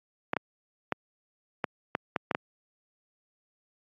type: clicks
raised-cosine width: 0.5 ms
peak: -11 dBFS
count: 8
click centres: 0.334 / 0.367 / 0.923 / 1.642 / 1.951 / 2.162 / 2.312 / 2.349 s
effects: high-pass 150 Hz 12 dB/octave + AAC 32 kbps